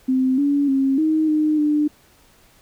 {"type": "tone with pitch steps", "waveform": "sine", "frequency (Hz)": [259.7, 284.7, 269.9, 313.6, 306.3, 298.6], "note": ["C4", "C#4", "C#4", "D#4", "D#4", "D4"], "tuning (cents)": [-13, 46, -46, 14, -27, 29], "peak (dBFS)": -15, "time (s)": [0.08, 1.88], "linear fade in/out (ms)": 10, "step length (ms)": 300, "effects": ["pink hiss -54 dBFS RMS until 2.61 s"]}